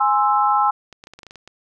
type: chord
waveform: sine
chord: Ab augmented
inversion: none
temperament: equal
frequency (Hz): 830.6 / 1046.5 / 1318.5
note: Ab5 / C6 / E6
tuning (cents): 0 / 0 / 0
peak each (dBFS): -17 / -20 / -19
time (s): 0-0.71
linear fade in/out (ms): 10
type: clicks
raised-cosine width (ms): 0.2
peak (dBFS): -23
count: 10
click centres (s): 0.927 / 1.039 / 1.071 / 1.136 / 1.19 / 1.232 / 1.267 / 1.309 / 1.357 / 1.476
effects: none